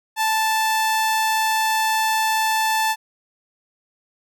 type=tone; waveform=sawtooth; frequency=879 Hz; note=A5; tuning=2 cents flat; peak=-14 dBFS; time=0.16-2.96 s; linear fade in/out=50 ms; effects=none